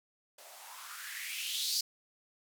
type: noise with band-pass filter sweep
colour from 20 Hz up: violet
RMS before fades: -39 dBFS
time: 0.38-1.81 s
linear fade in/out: 5 ms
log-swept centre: 560 to 5000 Hz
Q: 4.5
effects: none